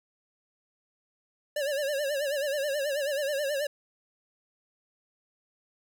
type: tone with vibrato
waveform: square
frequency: 570 Hz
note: C#5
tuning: 48 cents sharp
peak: -28 dBFS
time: 1.56-3.67 s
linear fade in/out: 5 ms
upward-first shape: sine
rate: 9.3 Hz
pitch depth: 100 cents each way
effects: none